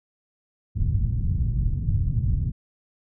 white low-pass noise, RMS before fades -23 dBFS, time 0.75-2.52 s, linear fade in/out 20 ms, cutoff 130 Hz, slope 24 dB/octave, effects none

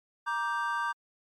triangle chord, G minor, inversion first, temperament just, 940.8 / 1176 / 1568 Hz, Bb5 / D6 / G6, +16 / +2 / 0 cents, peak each -31 dBFS, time 0.26-0.93 s, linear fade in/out 20 ms, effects MP3 96 kbps

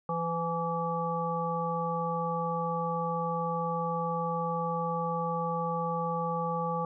harmonic tone with a mistuned harmonic, 167.9 Hz, E3, 32 cents sharp, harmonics 1 / 3 / 5 / 7, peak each -34 / -34 / -34 / -34 dBFS, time 0.09-6.85 s, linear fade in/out 2 ms, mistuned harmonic 7, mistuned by -30 cents, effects none

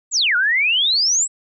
sine exponential two-way sweep, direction down then up, 7990 to 1397 to 7990 Hz, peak -14 dBFS, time 0.11-1.28 s, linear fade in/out 50 ms, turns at 0.36 s, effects none

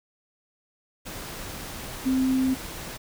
sine tone in noise, 261 Hz, C4, 4 cents flat, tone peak -20 dBFS, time 2.05-2.55 s, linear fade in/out 20 ms, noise pink, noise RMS -37 dBFS, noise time 1.05-2.98 s, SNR +14 dB, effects none

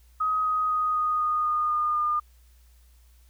sine tone with pitch steps, 1261 / 1253.7 / 1246.5 / 1239.3 / 1232.2 / 1225.1 / 1218 / 1211 Hz, D#6 / D#6 / D#6 / D#6 / D#6 / D#6 / D#6 / D#6, +23 / +13 / +3 / -7 / -17 / -27 / -37 / -47 cents, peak -22 dBFS, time 0.2-2.2 s, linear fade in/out 10 ms, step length 250 ms, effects added 60 Hz sine -53 dBFS peak until 3.29 s + white hiss -65 dBFS RMS until 3.29 s

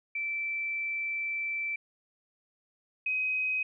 sine tone pair in turn, 2330 / 2523 Hz, D7 / D#7, -14 / +23 cents, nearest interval minor second, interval 137 cents, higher second, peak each -30 / -27 dBFS, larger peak second, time 0.15-1.76 / 3.06-3.63 s, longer first, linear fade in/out 5 ms, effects none

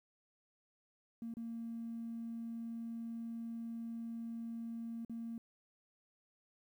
triangle tone with dropouts, 230.1 Hz, A#3, 22 cents flat, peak -37 dBFS, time 1.22-5.38 s, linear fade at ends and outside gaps 2 ms, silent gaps 1.339-1.369 / 5.049-5.096 s, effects tanh soft clip ceiling -38 dBFS + 12-bit

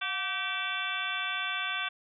harmonic tone with a mistuned harmonic, 385.5 Hz, G4, 29 cents flat, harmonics 2 / 3 / 4 / 5 / 6 / 7 / 8 / 9, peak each -43 / -38 / -35 / -44 / -38 / -37 / -44 / -37 dBFS, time 0.01-1.89 s, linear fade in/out 10 ms, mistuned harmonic 2, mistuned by -99 cents, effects none

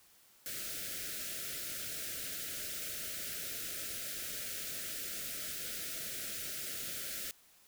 white band-stop noise, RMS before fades -41 dBFS, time 0.46-7.31 s, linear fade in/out 0 ms, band 680 to 1300 Hz, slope 96 dB/octave, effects white hiss -64 dBFS RMS until 7.67 s

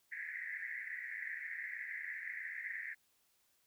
white band-pass noise, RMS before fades -44 dBFS, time 0.11-2.95 s, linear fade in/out 20 ms, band 1700 to 2100 Hz, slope 96 dB/octave, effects white hiss -75 dBFS RMS until 3.66 s

